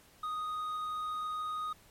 triangle tone with hard clipping, 1244 Hz, D#6, 1 cent flat, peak -35 dBFS, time 0.23-1.73 s, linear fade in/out 5 ms, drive 7 dB, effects pink hiss -61 dBFS RMS until 1.9 s + MP3 64 kbps

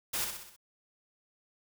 white noise with echo, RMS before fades -33 dBFS, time 0.13-0.25 s, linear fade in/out 10 ms, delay 63 ms, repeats 5, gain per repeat -5 dB, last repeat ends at 0.565 s, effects none

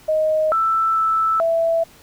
sine tone with pitch steps, 624 / 1325 / 1317 / 662 Hz, D#5 / E6 / E6 / E5, +5 / +9 / -2 / +7 cents, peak -15 dBFS, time 0.08-1.84 s, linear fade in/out 10 ms, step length 440 ms, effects pink hiss -48 dBFS RMS until 2.02 s

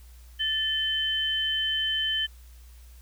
sine tone pair together, 1760 / 3074 Hz, A6 / G7, 0 / -35 cents, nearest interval minor seventh, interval 965 cents, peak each -31 / -25 dBFS, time 0.39-2.27 s, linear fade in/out 20 ms, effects added 60 Hz sine -46 dBFS peak until 3.01 s + white hiss -59 dBFS RMS until 3.01 s

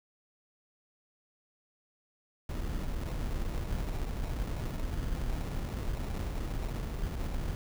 brown noise with sample-and-hold, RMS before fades -34 dBFS, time 2.49-7.55 s, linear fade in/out 2 ms, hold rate 1575 Hz, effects none

